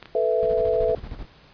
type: clicks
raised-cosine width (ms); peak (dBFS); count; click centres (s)
0.3; -22 / -24; 2; 0.027 / 0.057
type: chord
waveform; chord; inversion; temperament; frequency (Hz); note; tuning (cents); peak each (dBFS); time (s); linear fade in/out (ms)
sine; A suspended second; none; just; 440 / 495 / 660; A4 / B4 / E5; 0 / +4 / +2; -23; 0.15-0.95; 2
type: noise with tremolo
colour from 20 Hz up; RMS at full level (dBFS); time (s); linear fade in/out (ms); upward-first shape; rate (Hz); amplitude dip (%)
brown; -33; 0.42-1.26; 10; square; 13; 65
effects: pink hiss -52 dBFS RMS until 1.53 s + resampled to 11025 Hz